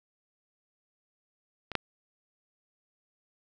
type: clicks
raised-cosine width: 0.3 ms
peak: -21 / -10 dBFS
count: 2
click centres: 1.717 / 1.753 s
effects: none